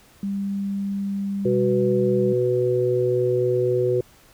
sine tone, 198.4 Hz, G3, 21 cents sharp, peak -23 dBFS, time 0.23-2.33 s, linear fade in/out 2 ms
harmonic tone, 123.8 Hz, B2, 5 cents sharp, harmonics 1 / 3 / 4, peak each -26 / -20 / -23 dBFS, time 1.45-4.01 s, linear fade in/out 5 ms
effects pink hiss -53 dBFS RMS until 4.33 s

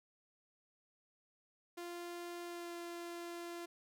sawtooth tone with pitch glide, 347.3 to 343.7 Hz, F4 to F4, -10 to -28 cents, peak -40 dBFS, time 1.77-3.66 s, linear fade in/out 10 ms, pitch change -18 cents, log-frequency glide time 2.45-2.74 s, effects none

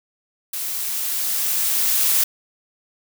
blue noise with level ramp, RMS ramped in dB -27 to -17 dBFS, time 0.53-2.24 s, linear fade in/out 5 ms, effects none

